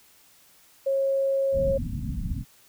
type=tone; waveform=sine; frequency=544 Hz; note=C#5; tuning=33 cents flat; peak=-21 dBFS; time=0.86-1.78 s; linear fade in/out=10 ms
type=low-pass noise; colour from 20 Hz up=pink; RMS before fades=-30 dBFS; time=1.52-2.45 s; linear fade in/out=50 ms; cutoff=270 Hz; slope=96 dB/octave
effects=white hiss -57 dBFS RMS until 2.68 s